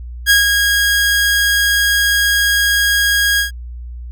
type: tone with ADSR envelope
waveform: sawtooth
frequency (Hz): 1639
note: G#6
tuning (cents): -23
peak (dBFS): -3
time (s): 0.26-3.51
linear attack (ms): 43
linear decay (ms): 140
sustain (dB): -5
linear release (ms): 120
effects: added 60 Hz sine -26 dBFS peak until 4.11 s